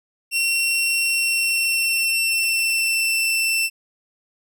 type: tone with pitch glide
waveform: sawtooth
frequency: 2726 to 2679 Hz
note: F7 to E7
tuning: -43 to +27 cents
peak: -15 dBFS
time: 0.31-3.7 s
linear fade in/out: 50 ms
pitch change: -30 cents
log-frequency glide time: 1.03-3.18 s
effects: none